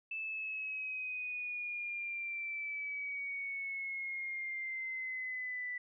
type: exponential sweep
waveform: sine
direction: down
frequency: 2637 to 1975.5 Hz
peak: -37 dBFS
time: 0.11-5.78 s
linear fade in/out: 5 ms
effects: none